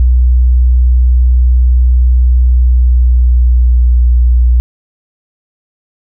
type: tone with pitch glide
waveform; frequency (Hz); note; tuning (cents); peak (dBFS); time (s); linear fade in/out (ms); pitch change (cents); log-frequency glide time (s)
sine; 61.74 to 60.47; B1 to B1; 0 to -36; -4; 0-4.6; 0; -36; 2.45-3.98
effects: none